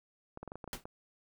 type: clicks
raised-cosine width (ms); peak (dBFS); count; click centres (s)
1; -29; 8; 0.374 / 0.43 / 0.477 / 0.519 / 0.556 / 0.642 / 0.677 / 0.855
type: noise with exponential decay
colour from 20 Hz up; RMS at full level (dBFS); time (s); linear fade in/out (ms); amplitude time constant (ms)
pink; -35; 0.73-0.84; 1; 23
effects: none